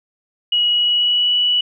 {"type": "tone with pitch glide", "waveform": "sine", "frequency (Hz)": [2909, 2948], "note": ["F#7", "F#7"], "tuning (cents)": [-30, -7], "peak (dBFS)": -13, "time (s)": [0.52, 1.61], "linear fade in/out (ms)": 5, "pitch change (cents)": 23, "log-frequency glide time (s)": [0.7, 1.34], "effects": []}